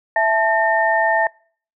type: tone cluster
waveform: sine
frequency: 662 / 873 / 1820 Hz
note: E5 / A5 / A#6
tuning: +7 / -14 / -42 cents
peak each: -18 dBFS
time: 0.16-1.27 s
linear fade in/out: 2 ms
effects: noise-tail reverb RT60 0.5 s tail -26 dB re dry